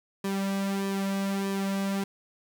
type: tone with flanger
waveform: sawtooth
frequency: 196 Hz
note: G3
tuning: in tune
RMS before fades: -29 dBFS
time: 0.24-2.04 s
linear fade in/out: 5 ms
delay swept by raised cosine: 1.4 to 2.9 ms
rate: 1.6 Hz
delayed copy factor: -0.65
effects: 10-bit